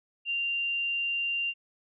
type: tone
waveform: sine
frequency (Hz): 2780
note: F7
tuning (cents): -9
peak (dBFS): -27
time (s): 0.25-1.54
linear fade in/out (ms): 50
effects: none

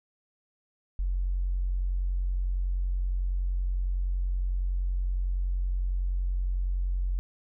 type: tone with tanh clipping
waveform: triangle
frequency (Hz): 45.37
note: F#1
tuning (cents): -33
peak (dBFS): -25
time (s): 0.99-7.19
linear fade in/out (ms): 0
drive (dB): 4
effects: none

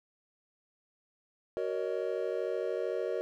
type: chord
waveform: triangle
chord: D# minor seventh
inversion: first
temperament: just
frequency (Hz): 373.4 / 466.7 / 560 / 622.3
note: F#4 / A#4 / C#5 / D#5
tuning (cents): +16 / +2 / +18 / 0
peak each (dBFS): -34 / -33 / -36 / -36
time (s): 1.57-3.21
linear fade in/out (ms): 0
effects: none

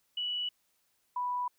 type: tone pair in turn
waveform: sine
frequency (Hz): 2948 / 986.5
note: F#7 / B5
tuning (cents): -7 / -2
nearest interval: octave + perfect fifth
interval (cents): 1895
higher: first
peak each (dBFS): -31 / -30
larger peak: second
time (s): 0.17-0.49 / 1.16-1.48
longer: neither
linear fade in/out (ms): 5
effects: white hiss -74 dBFS RMS until 1.58 s

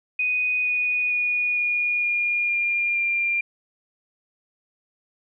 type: tone with pitch steps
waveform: sine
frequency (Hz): 2489 / 2472 / 2455 / 2438 / 2421 / 2404 / 2388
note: D#7 / D#7 / D#7 / D#7 / D#7 / D7 / D7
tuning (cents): 0 / -12 / -24 / -36 / -48 / +40 / +28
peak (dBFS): -20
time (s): 0.19-3.41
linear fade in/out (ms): 5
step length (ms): 460
effects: none

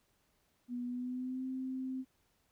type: tone with pitch glide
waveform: sine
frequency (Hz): 244.4 to 260.4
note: B3 to C4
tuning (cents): -18 to -8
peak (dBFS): -36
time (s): 0.68-2.05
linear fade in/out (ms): 50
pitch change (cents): +110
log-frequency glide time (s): 0.85-1.45
effects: pink hiss -75 dBFS RMS until 2.51 s

